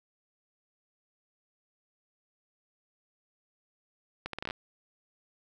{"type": "accelerating click train", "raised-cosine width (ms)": 0.3, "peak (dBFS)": -19, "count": 9, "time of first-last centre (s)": [4.26, 4.509], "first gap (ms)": 73, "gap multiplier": 0.73, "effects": []}